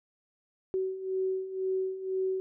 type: beating tone pair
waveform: sine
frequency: 376.4 / 378.4 Hz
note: F#4 / F#4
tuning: +30 / +39 cents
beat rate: 2 Hz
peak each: -35 / -30 dBFS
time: 0.74-2.4 s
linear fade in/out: 0 ms
effects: none